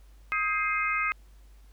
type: harmonic tone with a mistuned harmonic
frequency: 420 Hz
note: G#4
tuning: 19 cents sharp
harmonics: 3 / 4 / 5 / 6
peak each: -29 / -35 / -29 / -32 dBFS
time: 0.32-1.12 s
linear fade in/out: 0 ms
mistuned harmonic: 4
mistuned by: -81 cents
effects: added 50 Hz sine -50 dBFS peak until 1.72 s + pink hiss -65 dBFS RMS until 1.72 s